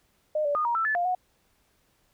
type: tone with pitch steps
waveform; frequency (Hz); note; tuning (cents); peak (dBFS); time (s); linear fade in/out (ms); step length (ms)
sine; 611 / 579 / 1226 / 945 / 1328 / 1738 / 702 / 732; D#5 / D5 / D#6 / A#5 / E6 / A6 / F5 / F#5; -32 / -25 / -26 / +23 / +12 / -22 / +9 / -19; -23; 0.35-1.15; 5; 100
effects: pink hiss -68 dBFS RMS until 2.13 s